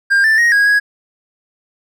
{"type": "tone with pitch steps", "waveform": "triangle", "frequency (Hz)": [1602, 1770, 1876, 1645, 1660], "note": ["G6", "A6", "A#6", "G#6", "G#6"], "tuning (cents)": [37, 10, 11, -17, -1], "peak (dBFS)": -7, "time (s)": [0.1, 0.8], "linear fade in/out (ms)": 20, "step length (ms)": 140, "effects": []}